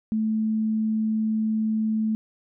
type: tone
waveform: sine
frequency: 218.5 Hz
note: A3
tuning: 12 cents flat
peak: -21 dBFS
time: 0.12-2.15 s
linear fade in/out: 0 ms
effects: none

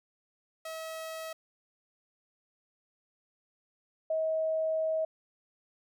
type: tone pair in turn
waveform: sawtooth / sine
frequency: 643 / 637.1 Hz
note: E5 / D#5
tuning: -43 / +41 cents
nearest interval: unison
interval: 16 cents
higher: first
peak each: -34 / -27 dBFS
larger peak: second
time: 0.65-1.33 / 4.1-5.05 s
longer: second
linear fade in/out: 5 ms
effects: none

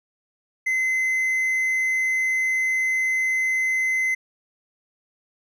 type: tone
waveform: triangle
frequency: 2052 Hz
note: C7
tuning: 34 cents flat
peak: -18 dBFS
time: 0.66-4.15 s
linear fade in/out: 10 ms
effects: none

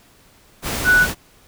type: tone in noise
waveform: sine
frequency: 1480 Hz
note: F#6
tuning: in tune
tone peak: -10 dBFS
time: 0.84-1.07 s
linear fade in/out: 50 ms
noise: pink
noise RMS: -24 dBFS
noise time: 0.62-1.15 s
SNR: +11 dB
effects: pink hiss -52 dBFS RMS until 1.47 s

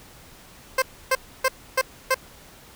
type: tone bursts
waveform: 15% pulse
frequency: 523.3 Hz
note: C5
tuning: in tune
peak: -11 dBFS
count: 5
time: 0.78-2.145 s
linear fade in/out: 5 ms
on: 41 ms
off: 290 ms
effects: pink hiss -48 dBFS RMS until 2.75 s

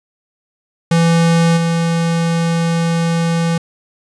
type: tone with level steps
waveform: square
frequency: 167.1 Hz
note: E3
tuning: 24 cents sharp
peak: -10 / -14 dBFS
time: 0.91-3.58 s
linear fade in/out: 5 ms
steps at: 1.56 s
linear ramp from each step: 20 ms
effects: resampled to 22050 Hz + 8-bit

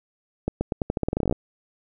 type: accelerating click train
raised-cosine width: 2 ms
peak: -10 dBFS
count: 17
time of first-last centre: 0.48-1.325 s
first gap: 130 ms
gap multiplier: 0.86
effects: none

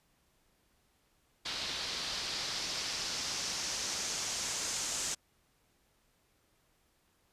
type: noise with low-pass filter sweep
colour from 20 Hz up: white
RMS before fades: -37 dBFS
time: 1.45-5.15 s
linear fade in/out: 10 ms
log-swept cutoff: 4200 to 7200 Hz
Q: 2.3
effects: pink hiss -72 dBFS RMS until 7.32 s + resampled to 32000 Hz

